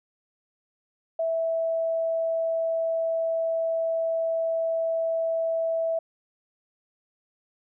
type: tone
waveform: sine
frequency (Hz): 656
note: E5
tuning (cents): -9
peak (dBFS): -23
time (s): 1.19-5.99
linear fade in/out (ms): 5
effects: none